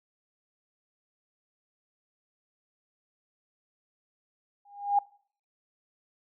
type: tone with exponential growth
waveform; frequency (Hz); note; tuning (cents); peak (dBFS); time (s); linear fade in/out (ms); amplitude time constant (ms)
sine; 811; G#5; -41; -17; 4.65-4.99; 5; 72
effects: noise-tail reverb RT60 0.5 s tail -23 dB re dry